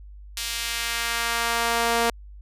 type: tone with high-pass filter sweep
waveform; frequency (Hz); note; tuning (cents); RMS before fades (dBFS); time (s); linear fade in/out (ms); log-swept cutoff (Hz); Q
sawtooth; 233.1; A#3; 0; -25; 0.37-2.1; 2; 3500 to 520; 0.91
effects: added 50 Hz sine -40 dBFS peak until 2.41 s + resampled to 32000 Hz